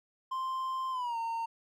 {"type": "tone with pitch glide", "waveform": "triangle", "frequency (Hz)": [1046, 915.9], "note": ["C6", "A#5"], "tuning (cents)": [-1, -31], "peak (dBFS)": -30, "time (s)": [0.31, 1.46], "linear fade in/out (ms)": 10, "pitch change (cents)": -230, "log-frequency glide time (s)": [0.91, 1.17], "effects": []}